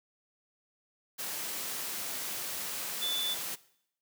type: tone in noise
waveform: sine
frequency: 3491 Hz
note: A7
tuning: 14 cents flat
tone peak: -30 dBFS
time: 3.01-3.35 s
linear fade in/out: 20 ms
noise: white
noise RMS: -37 dBFS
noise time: 1.18-3.56 s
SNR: +4 dB
effects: noise-tail reverb RT60 0.7 s tail -19 dB re dry + high-pass 150 Hz 12 dB/octave